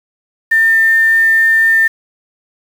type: tone with quantisation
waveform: sine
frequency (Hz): 1801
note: A6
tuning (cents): +40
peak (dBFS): -7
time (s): 0.51-1.88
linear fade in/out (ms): 10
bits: 5
effects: none